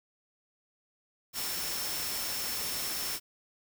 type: tone in noise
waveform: sine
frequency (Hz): 5390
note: E8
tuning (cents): +38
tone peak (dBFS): -39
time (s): 1.33-3.2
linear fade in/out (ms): 50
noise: white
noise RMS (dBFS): -35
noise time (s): 1.33-3.2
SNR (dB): -7
effects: none